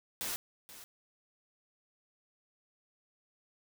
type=noise with echo; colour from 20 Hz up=white; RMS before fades=-37 dBFS; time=0.21-0.36 s; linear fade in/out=0 ms; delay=480 ms; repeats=1; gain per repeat=-14 dB; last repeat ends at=0.84 s; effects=none